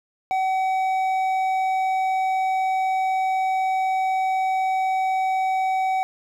sine tone with hard clipping, 758 Hz, F#5, 42 cents sharp, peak -21 dBFS, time 0.31-6.03 s, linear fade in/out 0 ms, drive 6 dB, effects none

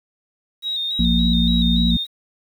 sine tone with vibrato, 3745 Hz, A#7, 7 cents sharp, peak -21 dBFS, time 0.62-2.07 s, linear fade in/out 50 ms, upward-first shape square, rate 3.5 Hz, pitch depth 37 cents each way
harmonic tone, 58 Hz, A#1, 8 cents flat, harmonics 1 / 3 / 4, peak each -19 / -19 / -19 dBFS, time 0.99-1.97 s, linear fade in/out 5 ms
effects 8-bit

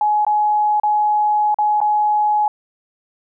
sine tone with dropouts, 842 Hz, G#5, 24 cents sharp, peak -13 dBFS, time 0.01-2.48 s, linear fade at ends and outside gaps 2 ms, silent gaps 0.249-0.266 / 0.799-0.834 / 1.544-1.586 / 1.804-1.814 s, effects none

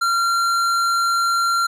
sine tone with hard clipping, 1375 Hz, F6, 27 cents flat, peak -18 dBFS, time 0.01-1.67 s, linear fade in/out 10 ms, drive 13 dB, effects none

